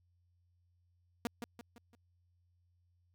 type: tone with echo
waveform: sawtooth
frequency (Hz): 236.5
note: A#3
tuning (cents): +25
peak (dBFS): -29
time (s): 1.25-1.27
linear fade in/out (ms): 0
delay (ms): 170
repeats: 4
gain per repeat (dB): -7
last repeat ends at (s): 1.95
effects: added 88 Hz sine -70 dBFS peak until 3.14 s